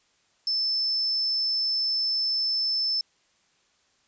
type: tone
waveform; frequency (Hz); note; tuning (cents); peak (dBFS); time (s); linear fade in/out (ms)
sine; 5274; E8; 0; -23; 0.47-3.01; 2
effects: white hiss -66 dBFS RMS until 4.07 s + resampled to 16000 Hz